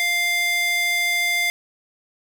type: tone with high-pass filter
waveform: square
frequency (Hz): 698.5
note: F5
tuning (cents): 0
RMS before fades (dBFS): -21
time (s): 0-1.5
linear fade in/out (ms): 0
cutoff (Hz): 1900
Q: 2
effects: none